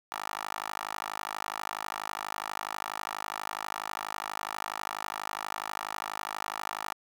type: tone with high-pass filter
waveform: 10% pulse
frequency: 52.2 Hz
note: G#1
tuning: 10 cents sharp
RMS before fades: -37 dBFS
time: 0.12-6.93 s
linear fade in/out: 0 ms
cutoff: 1000 Hz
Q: 3.3
effects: 9-bit